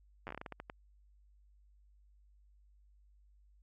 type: slowing click train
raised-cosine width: 0.5 ms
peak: -28 dBFS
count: 12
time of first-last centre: 0.27-0.699 s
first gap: 9 ms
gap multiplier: 1.27
effects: added 50 Hz sine -62 dBFS peak until 3.62 s + AAC 32 kbps

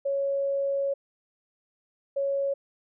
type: tone bursts at uneven times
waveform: sine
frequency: 554.4 Hz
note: C#5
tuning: in tune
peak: -24 dBFS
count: 2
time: 0.05-0.94 / 2.16-2.54 s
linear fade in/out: 10 ms
effects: none

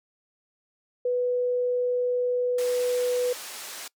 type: tone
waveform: sine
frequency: 493.9 Hz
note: B4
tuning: in tune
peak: -22 dBFS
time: 1.05-3.33 s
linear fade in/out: 5 ms
type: band-pass noise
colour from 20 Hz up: white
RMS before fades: -39 dBFS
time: 2.58-3.88 s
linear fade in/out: 5 ms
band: 380 to 9900 Hz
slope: 12 dB/octave
effects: noise-tail reverb RT60 0.1 s tail -23 dB re dry

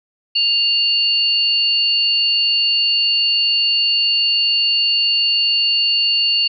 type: tone pair together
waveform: sine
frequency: 2801 / 4446 Hz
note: F7 / C#8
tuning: +4 / +4 cents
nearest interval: minor sixth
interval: 800 cents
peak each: -16 dBFS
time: 0.35-6.48 s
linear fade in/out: 10 ms
effects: none

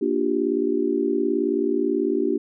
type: chord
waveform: sine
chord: G minor seventh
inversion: first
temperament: just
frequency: 235.2 / 294 / 352.8 / 392 Hz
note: Bb3 / D4 / F4 / G4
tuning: +16 / +2 / +18 / 0 cents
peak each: -28 / -24 / -25 / -24 dBFS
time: 0.01-2.38 s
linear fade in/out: 10 ms
effects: none

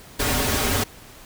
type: noise with comb filter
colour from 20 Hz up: pink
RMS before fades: -22 dBFS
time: 0.19-0.84 s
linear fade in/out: 10 ms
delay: 5.9 ms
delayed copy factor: -0.85
effects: pink hiss -45 dBFS RMS until 1.25 s

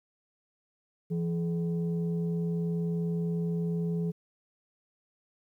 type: tone pair together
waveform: sine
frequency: 168.4 / 424.3 Hz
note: E3 / G#4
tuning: +37 / +37 cents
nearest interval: octave + major third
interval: 1600 cents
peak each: -27 / -35 dBFS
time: 1.1-4.12 s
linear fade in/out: 20 ms
effects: tanh soft clip ceiling -22 dBFS + 11-bit

